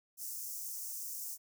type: high-pass noise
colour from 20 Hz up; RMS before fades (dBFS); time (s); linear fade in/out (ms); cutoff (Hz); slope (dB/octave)
white; -42; 0.17-1.38; 50; 5500; 48
effects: none